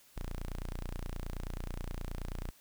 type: tone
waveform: sawtooth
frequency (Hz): 29.42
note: A#0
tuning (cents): +17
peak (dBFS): -33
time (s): 0.16-2.51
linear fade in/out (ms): 10
effects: white hiss -62 dBFS RMS until 2.6 s